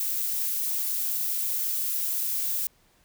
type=noise; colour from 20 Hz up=violet; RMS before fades=-28 dBFS; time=0-2.67 s; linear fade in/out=2 ms; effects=pink hiss -63 dBFS RMS until 3.04 s